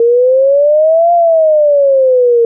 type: exponential two-way sweep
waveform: sine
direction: up then down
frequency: 460.3 to 697 to 460.3 Hz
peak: -5 dBFS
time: 0-2.45 s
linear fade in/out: 2 ms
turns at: 1.13 s
effects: none